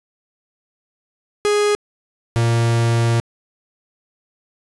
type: tone pair in turn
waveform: 45% pulse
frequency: 414.8 / 116.4 Hz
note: G#4 / A#2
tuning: -2 / -2 cents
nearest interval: octave + minor seventh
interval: 2200 cents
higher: first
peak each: -14 dBFS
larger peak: neither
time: 1.45-1.75 / 2.36-3.2 s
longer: second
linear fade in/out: 0 ms
effects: resampled to 24000 Hz + 8-bit